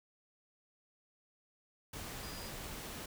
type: tone in noise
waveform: sine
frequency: 4891 Hz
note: D#8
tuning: 31 cents flat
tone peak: -52 dBFS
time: 2.23-2.49 s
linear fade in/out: 5 ms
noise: pink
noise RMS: -45 dBFS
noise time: 1.93-3.06 s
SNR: -10 dB
effects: none